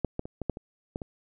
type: clicks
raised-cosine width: 2 ms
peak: -12 / -16 / -25 / -19 / -13 / -25 / -19 / -23 dBFS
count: 8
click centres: 0.047 / 0.194 / 0.255 / 0.417 / 0.497 / 0.571 / 0.959 / 1.018 s
effects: none